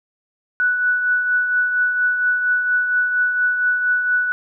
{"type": "tone with tremolo", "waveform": "sine", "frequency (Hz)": 1480, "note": "F#6", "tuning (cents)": 0, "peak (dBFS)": -13, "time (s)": [0.6, 4.32], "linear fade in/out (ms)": 0, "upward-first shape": "triangle", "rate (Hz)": 4.3, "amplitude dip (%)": 50, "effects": []}